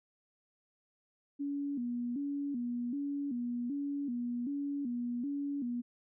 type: tone with vibrato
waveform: sine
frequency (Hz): 261.6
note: C4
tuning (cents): 0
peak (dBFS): -33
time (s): 1.39-5.82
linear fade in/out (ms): 20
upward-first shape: square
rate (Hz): 1.3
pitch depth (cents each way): 140
effects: none